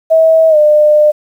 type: tone with pitch glide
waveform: sine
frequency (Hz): 645 to 601.8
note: E5 to D5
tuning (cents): -38 to +42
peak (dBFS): -4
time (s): 0.1-1.12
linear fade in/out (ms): 20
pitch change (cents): -120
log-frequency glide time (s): 0.49-0.57
effects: 7-bit